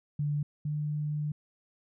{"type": "tone pair in turn", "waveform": "sine", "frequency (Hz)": [146.83, 149.57], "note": ["D3", "D3"], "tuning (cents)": [0, 32], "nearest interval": "unison", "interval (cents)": 32, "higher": "second", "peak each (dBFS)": [-27, -29], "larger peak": "first", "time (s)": [[0.19, 0.43], [0.65, 1.32]], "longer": "second", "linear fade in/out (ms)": 5, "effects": []}